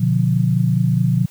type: chord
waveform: sine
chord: B diminished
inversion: none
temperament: just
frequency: 123.47 / 148.16 / 177.8 Hz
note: B2 / D3 / F3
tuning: 0 / +16 / +31 cents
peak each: -17 / -19 / -18 dBFS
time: 0-1.26 s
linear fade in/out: 10 ms
effects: white hiss -48 dBFS RMS until 1.3 s